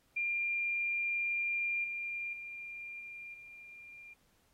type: tone with level steps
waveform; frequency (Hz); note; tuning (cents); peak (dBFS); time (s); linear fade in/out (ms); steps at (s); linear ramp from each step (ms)
sine; 2394; D7; +33; -31 / -36 / -42 / -44 / -49; 0.16-4.14; 10; 1.84 / 2.33 / 3 / 3.34; 2
effects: pink hiss -72 dBFS RMS until 4.53 s + AAC 48 kbps